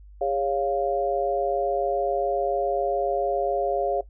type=chord; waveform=sine; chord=Db major; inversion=second; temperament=equal with one note detuned; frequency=407.2 / 554.4 / 698.5 Hz; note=Ab4 / Db5 / F5; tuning=-34 / 0 / 0 cents; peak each=-28 / -25 / -26 dBFS; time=0.21-4.01 s; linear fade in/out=5 ms; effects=noise-tail reverb RT60 0.1 s tail -17 dB re dry + added 50 Hz sine -44 dBFS peak until 4.09 s